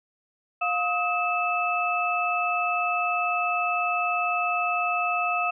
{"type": "tone cluster", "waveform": "sine", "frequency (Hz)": [708, 1268, 2629], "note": ["F5", "D#6", "E7"], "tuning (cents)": [23, 32, -5], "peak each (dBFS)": -27, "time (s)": [0.61, 5.51], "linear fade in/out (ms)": 10, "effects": []}